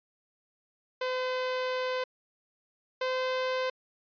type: tone pair in turn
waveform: sawtooth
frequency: 510 / 514.4 Hz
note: C5 / C5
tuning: -44 / -30 cents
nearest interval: unison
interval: 14 cents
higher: second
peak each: -25 / -24 dBFS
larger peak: second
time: 1.01-2.04 / 3.01-3.7 s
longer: first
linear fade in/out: 5 ms
effects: resampled to 11025 Hz